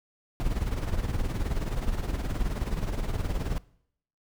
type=noise with tremolo; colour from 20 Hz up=brown; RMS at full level=-26 dBFS; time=0.4-3.58 s; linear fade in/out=0 ms; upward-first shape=sine; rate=19 Hz; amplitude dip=65%; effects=noise-tail reverb RT60 0.7 s tail -22 dB re dry